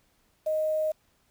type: tone with quantisation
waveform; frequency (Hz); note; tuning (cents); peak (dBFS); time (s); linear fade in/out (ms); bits
sine; 622.3; D#5; 0; -24; 0.46-0.92; 10; 8
effects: pink hiss -68 dBFS RMS until 1.3 s